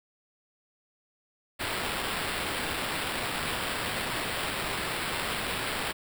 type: noise with sample-and-hold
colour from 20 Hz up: blue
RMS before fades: -32 dBFS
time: 1.59-5.93 s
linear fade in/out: 20 ms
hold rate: 6300 Hz
effects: none